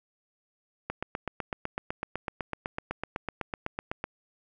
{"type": "click train", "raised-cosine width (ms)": 0.5, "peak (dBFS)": -16, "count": 26, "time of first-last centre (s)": [0.9, 4.041], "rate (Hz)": 7.96, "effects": []}